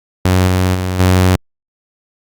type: tone with level steps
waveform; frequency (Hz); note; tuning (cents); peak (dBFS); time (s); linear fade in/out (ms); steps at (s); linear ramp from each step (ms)
sawtooth; 92.1; F#2; -7; -5 / -7 / -12 / -4; 0.25-1.36; 5; 0.47 / 0.74 / 0.99; 10
effects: Opus 48 kbps